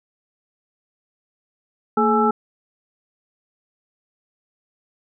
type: tone cluster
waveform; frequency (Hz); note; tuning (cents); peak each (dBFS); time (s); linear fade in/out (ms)
sine; 226.7 / 425.3 / 840 / 1326; A#3 / G#4 / G#5 / E6; -48 / +41 / +19 / +10; -20; 1.97-2.31; 5
effects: none